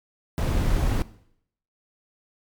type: noise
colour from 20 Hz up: brown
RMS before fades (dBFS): -22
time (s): 0.38-1.02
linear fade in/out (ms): 0
effects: noise-tail reverb RT60 0.7 s tail -18 dB re dry + MP3 96 kbps